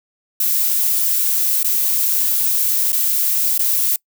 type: noise with dropouts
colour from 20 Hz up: violet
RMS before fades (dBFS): -17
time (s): 0.4-3.96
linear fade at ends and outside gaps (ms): 2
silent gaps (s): 1.631-1.645 / 2.92-2.928 / 3.579-3.593
effects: noise-tail reverb RT60 0.1 s tail -25 dB re dry